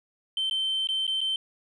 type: tone with dropouts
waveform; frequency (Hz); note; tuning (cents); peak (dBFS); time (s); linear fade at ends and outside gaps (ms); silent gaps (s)
sine; 3100; G7; -20; -23; 0.37-1.36; 2; 0.498-0.51 / 0.872-0.888 / 1.068-1.077 / 1.207-1.213
effects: tanh soft clip ceiling -22 dBFS